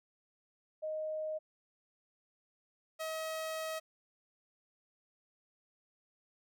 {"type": "tone pair in turn", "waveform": ["sine", "sawtooth"], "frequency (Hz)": [622.3, 636.8], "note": ["D#5", "D#5"], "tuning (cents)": [0, 40], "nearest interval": "unison", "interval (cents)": 40, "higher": "second", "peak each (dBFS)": [-35, -33], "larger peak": "second", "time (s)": [[0.82, 1.39], [2.99, 3.8]], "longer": "second", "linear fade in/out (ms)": 20, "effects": []}